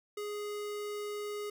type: tone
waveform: square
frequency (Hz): 415.3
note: G#4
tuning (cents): 0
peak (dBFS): -37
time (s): 0.17-1.5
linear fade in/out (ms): 5
effects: none